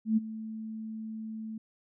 sine tone with ADSR envelope, 220 Hz, A3, in tune, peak -20 dBFS, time 0.05-1.58 s, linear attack 120 ms, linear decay 21 ms, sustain -16 dB, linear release 5 ms, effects none

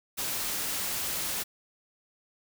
white noise, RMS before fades -32 dBFS, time 0.17-1.44 s, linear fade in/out 20 ms, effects none

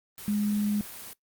sine tone in noise, 207.7 Hz, G#3, in tune, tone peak -24 dBFS, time 0.28-0.81 s, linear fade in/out 0 ms, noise white, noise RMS -42 dBFS, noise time 0.18-1.13 s, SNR +15 dB, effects noise-tail reverb RT60 0.1 s tail -20 dB re dry + Opus 24 kbps

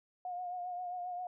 sine tone with vibrato, 718 Hz, F5, 48 cents sharp, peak -37 dBFS, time 0.25-1.27 s, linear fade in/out 2 ms, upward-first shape triangle, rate 7.5 Hz, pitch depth 42 cents each way, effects none

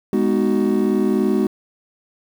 triangle chord, G# minor seventh, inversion none, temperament just, 207.7 / 249.2 / 311.5 / 373.8 Hz, G#3 / B3 / D#4 / F#4, 0 / +16 / +2 / +18 cents, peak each -17 / -19 / -20 / -18 dBFS, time 0.13-1.47 s, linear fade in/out 2 ms, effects tanh soft clip ceiling -5 dBFS + 7-bit

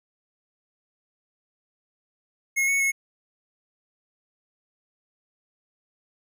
square tone with pitch steps, 2166 / 2212 / 2183 Hz, C#7 / C#7 / C#7, -41 / -4 / -27 cents, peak -21 dBFS, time 2.56-2.92 s, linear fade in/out 20 ms, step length 120 ms, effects none

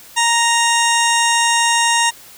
harmonic tone, 932.3 Hz, A#5, in tune, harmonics 1 / 2 / 3 / 4 / 6 / 7 / 8 / 9 / 10, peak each -16 / -19 / -21 / -22 / -24 / -24 / -25 / -26 / -26 dBFS, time 0.16-2.11 s, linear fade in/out 20 ms, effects white hiss -41 dBFS RMS until 2.37 s

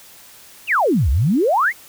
sine exponential two-way sweep, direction down then up, 3010 to 59.9 to 2266 Hz, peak -13 dBFS, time 0.67-1.73 s, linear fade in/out 50 ms, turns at 1.1 s, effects white hiss -44 dBFS RMS until 1.88 s

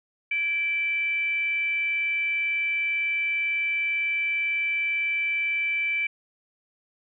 sine tone with frequency modulation, 2331 Hz, D7, 14 cents flat, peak -23 dBFS, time 0.31-6.07 s, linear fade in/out 5 ms, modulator 671 Hz, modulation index 0.24, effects none

